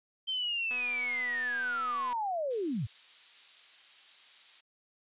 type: linear sweep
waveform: sine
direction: down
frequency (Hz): 3136 to 87.31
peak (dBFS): -30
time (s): 0.27-2.87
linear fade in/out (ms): 20
type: click train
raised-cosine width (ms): 0.3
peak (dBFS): -30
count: 350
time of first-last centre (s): 0.71-2.129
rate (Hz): 246
type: noise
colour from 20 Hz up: violet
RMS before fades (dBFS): -40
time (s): 2.5-4.61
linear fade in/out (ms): 10
effects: resampled to 8000 Hz